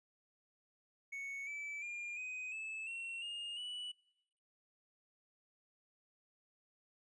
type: tone with pitch steps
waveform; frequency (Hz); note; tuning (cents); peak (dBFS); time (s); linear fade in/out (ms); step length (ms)
triangle; 2217 / 2310 / 2407 / 2507 / 2612 / 2722 / 2836 / 2954; C#7 / D7 / D7 / D#7 / E7 / F7 / F7 / F#7; 0 / -29 / +42 / +12 / -17 / -45 / +26 / -3; -40; 1.12-3.92; 10; 350
effects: noise-tail reverb RT60 0.9 s tail -25 dB re dry + resampled to 24000 Hz